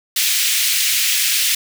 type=high-pass noise; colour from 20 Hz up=pink; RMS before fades=-17 dBFS; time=0.16-1.55 s; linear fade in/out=5 ms; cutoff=2300 Hz; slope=24 dB/octave; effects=none